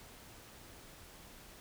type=silence; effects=pink hiss -55 dBFS RMS until 1.6 s